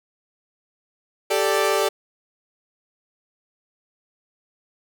sawtooth chord, G suspended second, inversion none, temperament equal, 392 / 440 / 587.3 Hz, G4 / A4 / D5, 0 / 0 / 0 cents, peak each -19 dBFS, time 1.3-1.89 s, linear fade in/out 10 ms, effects none

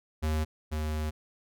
square tone pair in turn, 77.7 / 76.99 Hz, D#2 / D#2, -2 / -18 cents, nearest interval unison, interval 16 cents, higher first, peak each -27 / -30 dBFS, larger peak first, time 0.22-0.45 / 0.71-1.11 s, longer second, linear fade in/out 20 ms, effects none

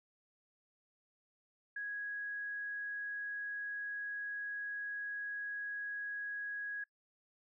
sine tone, 1660 Hz, G#6, 1 cent flat, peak -38 dBFS, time 1.76-6.84 s, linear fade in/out 5 ms, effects noise-tail reverb RT60 0.1 s tail -23 dB re dry

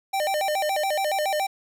square tone with vibrato, 687 Hz, F5, 29 cents flat, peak -23 dBFS, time 0.13-1.47 s, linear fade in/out 10 ms, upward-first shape square, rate 7.1 Hz, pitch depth 220 cents each way, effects none

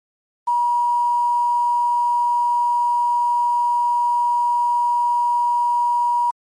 sine tone with quantisation, 960 Hz, B5, 49 cents flat, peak -15 dBFS, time 0.47-6.31 s, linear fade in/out 10 ms, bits 7, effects MP3 48 kbps

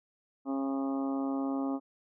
harmonic tone with a mistuned harmonic, 136.3 Hz, C#3, 29 cents flat, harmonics 2 / 3 / 4 / 5 / 6 / 7 / 8 / 9, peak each -30 / -44 / -42 / -43 / -43 / -50 / -47 / -47 dBFS, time 0.45-1.8 s, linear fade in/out 50 ms, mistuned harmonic 7, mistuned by +29 cents, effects none

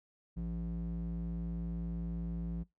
square tone with band-pass filter, 57.2 Hz, A#1, 32 cents flat, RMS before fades -38 dBFS, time 0.36-2.64 s, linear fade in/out 20 ms, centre 130 Hz, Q 9.8, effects noise-tail reverb RT60 0.2 s tail -22 dB re dry

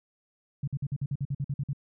sine tone bursts, 139.3 Hz, C#3, 9 cents sharp, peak -27 dBFS, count 12, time 0.63-1.732 s, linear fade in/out 5 ms, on 46 ms, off 50 ms, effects none

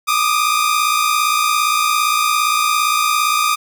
sawtooth tone pair together, 1187 / 1244.5 Hz, D6 / D#6, +18 / 0 cents, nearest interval minor second, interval 82 cents, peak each -13 dBFS, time 0.07-3.56 s, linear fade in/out 20 ms, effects none

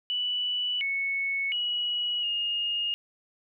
sine tone with pitch steps, 2962 / 2208 / 2919 / 2846 Hz, F#7 / C#7 / F#7 / F7, +1 / -7 / -24 / +32 cents, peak -26 dBFS, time 0.1-2.94 s, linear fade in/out 0 ms, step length 710 ms, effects none

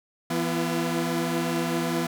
sawtooth tone cluster, 167.2 / 246.8 / 339.5 Hz, E3 / B3 / F4, +25 / -1 / -49 cents, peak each -25 dBFS, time 0.3-2.07 s, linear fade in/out 5 ms, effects none

